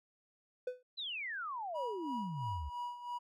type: tone with exponential decay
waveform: triangle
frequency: 501 Hz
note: B4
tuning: 25 cents sharp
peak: -30 dBFS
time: 0.67-0.83 s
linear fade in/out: 5 ms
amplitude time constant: 34 ms
type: exponential sweep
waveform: sine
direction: down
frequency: 4101 to 65.2 Hz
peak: -38 dBFS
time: 0.97-2.7 s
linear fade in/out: 20 ms
type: tone with tremolo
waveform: triangle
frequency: 969 Hz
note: B5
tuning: 33 cents flat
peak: -35 dBFS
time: 1.74-3.19 s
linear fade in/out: 20 ms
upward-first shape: sine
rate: 3 Hz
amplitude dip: 70%
effects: none